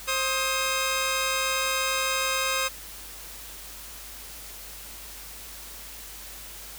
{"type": "tone pair together", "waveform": "10% pulse", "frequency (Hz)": [529.3, 1259], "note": ["C5", "D#6"], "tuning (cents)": [20, 20], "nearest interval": "octave + minor third", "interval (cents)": 1500, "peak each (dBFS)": -19, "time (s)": [0.07, 2.69], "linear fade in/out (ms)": 20, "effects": ["added 50 Hz sine -48 dBFS peak until 6.78 s", "white hiss -42 dBFS RMS until 6.78 s"]}